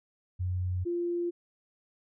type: tone pair in turn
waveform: sine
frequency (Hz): 91 / 346.8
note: F#2 / F4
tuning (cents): -28 / -12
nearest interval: octave + major seventh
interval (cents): 2316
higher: second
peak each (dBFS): -28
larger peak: neither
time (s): 0.39-0.85 / 0.85-1.31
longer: neither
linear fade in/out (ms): 20
effects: none